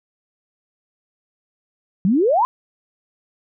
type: exponential sweep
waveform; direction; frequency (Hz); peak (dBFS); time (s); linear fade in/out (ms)
sine; up; 174.61 to 1055; -13; 2.05-2.45; 0
effects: none